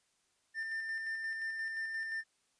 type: tone with tremolo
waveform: triangle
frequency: 1794 Hz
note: A6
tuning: 33 cents sharp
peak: -33 dBFS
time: 0.54-2.24 s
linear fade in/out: 50 ms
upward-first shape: square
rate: 5.7 Hz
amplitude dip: 30%
effects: white hiss -75 dBFS RMS until 2.59 s + resampled to 22050 Hz